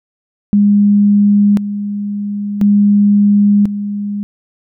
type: tone with tremolo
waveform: sine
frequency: 204.3 Hz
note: G#3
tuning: 28 cents flat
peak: -6 dBFS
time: 0.53-4.23 s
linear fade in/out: 0 ms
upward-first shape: square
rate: 0.48 Hz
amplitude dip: 70%
effects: none